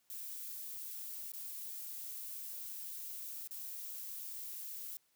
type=noise with dropouts; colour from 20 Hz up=violet; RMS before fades=-45 dBFS; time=0.1-4.97 s; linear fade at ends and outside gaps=1 ms; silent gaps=1.319-1.336 / 3.475-3.509 s; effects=white hiss -75 dBFS RMS until 5.15 s + high-pass 80 Hz 12 dB/octave